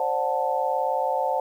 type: chord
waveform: sine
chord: D dominant seventh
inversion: third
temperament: just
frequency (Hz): 528.6 / 587.3 / 734.2 / 881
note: C5 / D5 / F#5 / A5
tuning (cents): +18 / 0 / -14 / +2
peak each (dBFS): -27 / -30 / -27 / -26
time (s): 0-1.4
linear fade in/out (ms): 2
effects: 9-bit